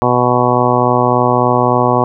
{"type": "harmonic tone", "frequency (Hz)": 123.47, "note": "B2", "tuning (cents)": 0, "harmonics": [1, 2, 3, 4, 5, 6, 7, 8, 9], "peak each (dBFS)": [-18, -18, -18, -18, -18, -18, -18, -18, -18], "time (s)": [0.02, 2.04], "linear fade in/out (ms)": 0, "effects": []}